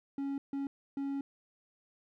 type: tone bursts at uneven times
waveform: triangle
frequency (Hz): 277.2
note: C#4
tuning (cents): 0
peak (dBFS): -31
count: 3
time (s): 0.18-0.38 / 0.53-0.67 / 0.97-1.21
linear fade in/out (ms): 2
effects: none